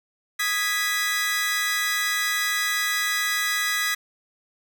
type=chord; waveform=sawtooth; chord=G# minor; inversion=second; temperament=equal; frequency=1244.5 / 1661.2 / 1975.5 Hz; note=D#6 / G#6 / B6; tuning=0 / 0 / 0 cents; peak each=-27 / -24 / -21 dBFS; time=0.39-3.95 s; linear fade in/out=10 ms; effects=none